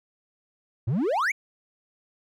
triangle exponential sweep, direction up, 100.5 to 2401 Hz, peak -20 dBFS, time 0.87-1.32 s, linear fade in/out 10 ms, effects none

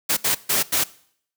white noise bursts at uneven times, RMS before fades -20 dBFS, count 4, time 0.09-0.17 / 0.24-0.35 / 0.49-0.63 / 0.72-0.84 s, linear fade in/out 10 ms, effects noise-tail reverb RT60 0.6 s tail -20 dB re dry + high-pass 100 Hz 12 dB/octave

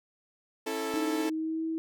sawtooth chord, A major, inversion first, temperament equal with one note detuned, 272.7 / 329.6 / 440 Hz, C#4 / E4 / A4, -28 / 0 / 0 cents, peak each -34 / -33 / -29 dBFS, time 0.66-1.3 s, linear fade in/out 10 ms
sine tone with pitch glide, 311.1 to 323.2 Hz, D#4 to E4, 0 to -34 cents, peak -29 dBFS, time 0.94-1.78 s, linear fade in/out 0 ms, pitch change +66 cents, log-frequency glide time 1.11-1.64 s
effects none

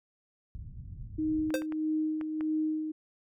white low-pass noise, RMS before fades -43 dBFS, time 0.55-1.5 s, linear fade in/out 0 ms, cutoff 120 Hz, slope 24 dB/octave
sine tone with tremolo, 311.1 Hz, D#4, in tune, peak -26 dBFS, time 1.18-2.92 s, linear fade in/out 10 ms, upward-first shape sine, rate 1.6 Hz, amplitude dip 50%
clicks, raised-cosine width 0.5 ms, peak -28 dBFS, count 6, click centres 1.505 / 1.553 / 1.62 / 1.723 / 2.212 / 2.409 s
square tone with exponential decay, 522 Hz, C5, 4 cents flat, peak -25 dBFS, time 1.54-1.66 s, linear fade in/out 1 ms, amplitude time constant 26 ms
effects none

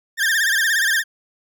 40% pulse tone with vibrato, 1704 Hz, G#6, 44 cents sharp, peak -15 dBFS, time 0.17-1.04 s, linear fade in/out 50 ms, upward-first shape sine, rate 17 Hz, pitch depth 140 cents each way, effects none

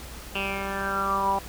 10% pulse tone with low-pass filter sweep, 196 Hz, G3, in tune, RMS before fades -27 dBFS, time 0.35-1.39 s, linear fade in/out 5 ms, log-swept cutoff 2800 to 880 Hz, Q 9.4, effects added 60 Hz sine -42 dBFS peak until 1.48 s + pink hiss -42 dBFS RMS until 1.48 s

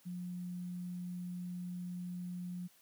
sine tone with sample-and-hold, 178.4 Hz, F3, 37 cents sharp, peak -39 dBFS, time 0.05-2.68 s, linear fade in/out 20 ms, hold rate 11025 Hz, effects white hiss -66 dBFS RMS until 2.81 s + high-pass 80 Hz 12 dB/octave

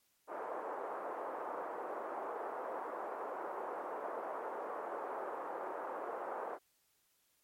pink band-pass noise, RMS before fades -42 dBFS, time 0.27-6.59 s, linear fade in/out 50 ms, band 420 to 1200 Hz, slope 24 dB/octave, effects white hiss -75 dBFS RMS until 7.43 s + MP3 64 kbps

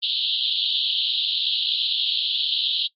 pink band-pass noise, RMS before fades -23 dBFS, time 0.02-2.88 s, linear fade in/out 20 ms, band 3000 to 4200 Hz, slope 96 dB/octave, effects noise-tail reverb RT60 0.1 s tail -20 dB re dry + MP3 32 kbps

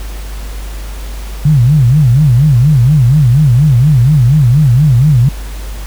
sine tone with vibrato, 135.1 Hz, C#3, 44 cents flat, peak -4 dBFS, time 1.45-5.29 s, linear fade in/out 5 ms, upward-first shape sine, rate 4.2 Hz, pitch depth 250 cents each way, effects added 50 Hz sine -20 dBFS peak until 5.86 s + pink hiss -32 dBFS RMS until 5.86 s

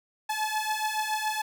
sawtooth beating tone pair, 857 / 864.1 Hz, A5 / A5, -46 / -32 cents, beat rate 7.1 Hz, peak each -27 / -26 dBFS, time 0.29-1.42 s, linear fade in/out 10 ms, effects none

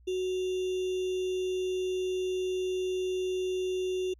sine tone with sample-and-hold, 370 Hz, F#4, in tune, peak -28 dBFS, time 0.07-4.14 s, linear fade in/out 10 ms, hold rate 3150 Hz, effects added 60 Hz sine -55 dBFS peak until 4.19 s + low-pass 7000 Hz 12 dB/octave

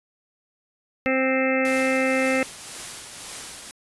harmonic tone, 262.6 Hz, C4, 6 cents sharp, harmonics 1 / 2 / 3 / 5 / 6 / 7 / 8 / 9 / 10, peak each -24 / -23 / -33 / -32 / -37 / -31 / -27 / -38 / -30 dBFS, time 1.06-2.43 s, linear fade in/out 0 ms
white noise with tremolo, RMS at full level -34 dBFS, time 1.65-3.71 s, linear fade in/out 0 ms, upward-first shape triangle, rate 1.9 Hz, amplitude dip 45%
effects resampled to 24000 Hz

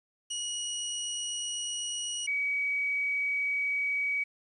20% pulse / sine tone pair in turn, 2908 / 2268 Hz, F#7 / C#7, -31 / +39 cents, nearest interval major third, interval 430 cents, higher first, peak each -27 dBFS, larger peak neither, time 0.3-2.27 / 2.27-4.24 s, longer neither, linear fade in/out 10 ms, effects resampled to 24000 Hz + 10-bit

